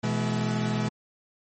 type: chord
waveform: 40% pulse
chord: E major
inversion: second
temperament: equal with one note detuned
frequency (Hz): 123.47 / 164.81 / 212.8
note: B2 / E3 / G#3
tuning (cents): 0 / 0 / +42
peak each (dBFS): -28 / -31 / -27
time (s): 0.03-0.89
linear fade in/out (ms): 10
effects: MP3 32 kbps